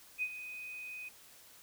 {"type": "tone with ADSR envelope", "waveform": "sine", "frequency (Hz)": 2500, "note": "D#7", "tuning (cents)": 8, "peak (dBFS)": -30, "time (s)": [0.18, 1.09], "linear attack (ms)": 43, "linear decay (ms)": 58, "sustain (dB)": -12, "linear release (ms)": 9, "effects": ["white hiss -58 dBFS RMS until 1.62 s"]}